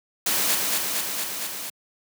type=noise with echo; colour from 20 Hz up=white; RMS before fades=-23 dBFS; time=0.26-0.55 s; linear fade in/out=5 ms; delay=230 ms; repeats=5; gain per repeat=-2 dB; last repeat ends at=1.7 s; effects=high-pass 150 Hz 12 dB/octave